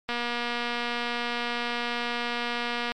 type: click train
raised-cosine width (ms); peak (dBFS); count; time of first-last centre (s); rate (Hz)
0.3; -14; 677; 0.09-2.918; 239
effects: MP3 96 kbps